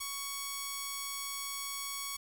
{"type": "tone", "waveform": "5% pulse", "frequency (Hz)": 1115, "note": "C#6", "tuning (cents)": 10, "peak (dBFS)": -25, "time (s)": [0, 2.17], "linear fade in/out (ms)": 10, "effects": ["9-bit"]}